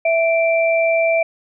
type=tone pair together; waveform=sine; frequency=659.2 / 2349 Hz; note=E5 / D7; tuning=0 / 0 cents; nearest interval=octave + minor seventh; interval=2200 cents; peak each=-14 / -20 dBFS; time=0.05-1.23 s; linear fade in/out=5 ms; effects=none